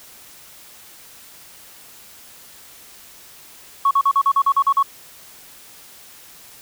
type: tone bursts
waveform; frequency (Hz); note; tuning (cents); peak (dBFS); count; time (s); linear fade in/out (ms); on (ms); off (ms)
sine; 1108.7; C#6; 0; -11; 10; 3.85-4.828; 5; 60; 42
effects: tanh soft clip ceiling -7 dBFS + white hiss -44 dBFS RMS until 6.61 s